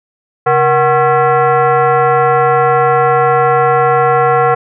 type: tone with frequency modulation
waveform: sine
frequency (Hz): 136.4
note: C#3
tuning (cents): -28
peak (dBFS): -7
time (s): 0.46-4.55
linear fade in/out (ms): 10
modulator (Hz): 610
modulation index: 2
effects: none